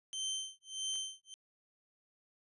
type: tone with tremolo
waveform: 25% pulse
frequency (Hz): 3108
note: G7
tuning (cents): -16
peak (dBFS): -31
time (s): 0.13-1.34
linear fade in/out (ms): 0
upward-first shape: sine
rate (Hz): 1.6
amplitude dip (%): 100
type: clicks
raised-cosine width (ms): 0.2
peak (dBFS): -42 / -38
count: 2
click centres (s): 0.939 / 0.957
effects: resampled to 24000 Hz